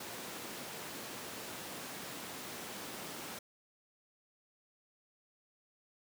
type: high-pass noise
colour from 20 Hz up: pink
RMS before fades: -45 dBFS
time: 0-3.39 s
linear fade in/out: 5 ms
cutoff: 200 Hz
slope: 12 dB/octave
effects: none